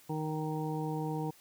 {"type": "harmonic tone", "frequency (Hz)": 155.56, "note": "D#3", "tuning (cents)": 0, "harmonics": [1, 2, 3, 5, 6], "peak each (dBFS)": [-35, -38, -40, -42, -43], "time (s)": [0.09, 1.31], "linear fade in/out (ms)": 10, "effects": ["white hiss -60 dBFS RMS until 1.4 s"]}